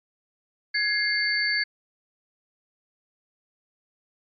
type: tone cluster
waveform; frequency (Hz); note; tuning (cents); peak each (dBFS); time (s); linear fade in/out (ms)
sine; 1670 / 2119 / 4537; G#6 / C7 / C#8; +9 / +21 / +39; -26; 0.74-1.64; 10
effects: MP3 64 kbps